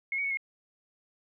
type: tone with pitch steps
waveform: sine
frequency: 2168 / 2247 / 2212 / 2157 Hz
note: C#7 / C#7 / C#7 / C#7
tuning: -39 / +23 / -4 / -48 cents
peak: -28 dBFS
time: 0.12-0.372 s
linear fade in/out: 2 ms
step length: 63 ms
effects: none